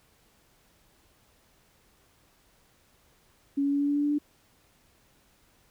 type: tone with pitch steps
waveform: sine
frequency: 280 / 281.9 / 283.9 / 285.9 / 287.9 / 289.9 / 291.9 / 293.9 Hz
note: C#4 / C#4 / C#4 / D4 / D4 / D4 / D4 / D4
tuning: +18 / +29 / +41 / -46 / -34 / -22 / -10 / +1 cents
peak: -23 dBFS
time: 3.57-4.186 s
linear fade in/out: 10 ms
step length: 77 ms
effects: pink hiss -64 dBFS RMS until 5.7 s